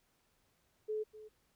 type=tone with echo; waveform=sine; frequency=430 Hz; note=A4; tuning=40 cents flat; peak=-34 dBFS; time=0.88-1.04 s; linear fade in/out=20 ms; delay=250 ms; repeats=1; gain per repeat=-15 dB; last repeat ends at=1.29 s; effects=pink hiss -75 dBFS RMS until 1.55 s